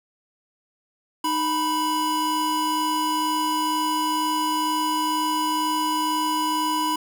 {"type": "tone pair together", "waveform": "square", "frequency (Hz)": [308.4, 987.3], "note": ["D#4", "B5"], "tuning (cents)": [-15, -1], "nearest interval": "octave + minor sixth", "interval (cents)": 2014, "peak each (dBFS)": [-28, -23], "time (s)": [1.24, 6.96], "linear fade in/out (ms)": 5, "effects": []}